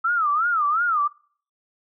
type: tone with vibrato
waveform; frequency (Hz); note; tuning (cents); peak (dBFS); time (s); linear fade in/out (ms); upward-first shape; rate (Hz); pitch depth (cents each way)
sine; 1290; E6; -38; -18; 0.04-1.08; 10; sine; 2.8; 190
effects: noise-tail reverb RT60 0.5 s tail -24 dB re dry